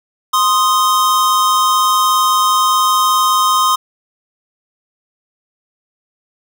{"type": "tone pair together", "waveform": "square", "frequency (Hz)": [1046.5, 1244.5], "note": ["C6", "D#6"], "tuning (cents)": [0, 0], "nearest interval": "minor third", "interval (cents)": 300, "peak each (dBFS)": -14, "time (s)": [0.33, 3.76], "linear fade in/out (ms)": 10, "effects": []}